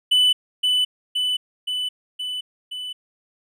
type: tone with echo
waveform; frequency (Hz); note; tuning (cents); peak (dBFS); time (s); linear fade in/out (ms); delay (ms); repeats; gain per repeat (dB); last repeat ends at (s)
triangle; 2992; F#7; +19; -12; 0.11-0.33; 10; 520; 5; -3; 2.93
effects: none